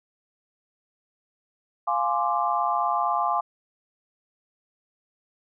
sine chord, D half-diminished seventh, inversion first, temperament equal with one note detuned, 698.5 / 834.5 / 1046.5 / 1174.7 Hz, F5 / Ab5 / C6 / D6, 0 / +8 / 0 / 0 cents, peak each -27 dBFS, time 1.87-3.41 s, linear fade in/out 10 ms, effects none

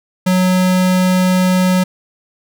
square tone, 184 Hz, F#3, 9 cents flat, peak -11 dBFS, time 0.26-1.84 s, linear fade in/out 10 ms, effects none

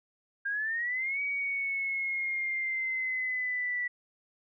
sine exponential two-way sweep, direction up then down, 1600 to 2267 to 1957 Hz, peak -29 dBFS, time 0.45-3.88 s, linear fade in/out 10 ms, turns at 1.21 s, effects none

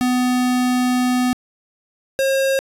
square tone pair in turn, 250 / 538.5 Hz, B3 / C5, +21 / +50 cents, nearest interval octave + minor second, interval 1329 cents, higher second, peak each -16 dBFS, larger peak neither, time 0.01-1.33 / 2.19-2.59 s, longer first, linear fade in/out 0 ms, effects resampled to 32000 Hz + 9-bit

